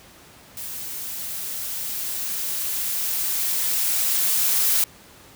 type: noise with level ramp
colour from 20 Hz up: blue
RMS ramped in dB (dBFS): -33 to -19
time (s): 0.57-4.84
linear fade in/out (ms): 2
effects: pink hiss -48 dBFS RMS until 5.35 s + high-pass 60 Hz 12 dB/octave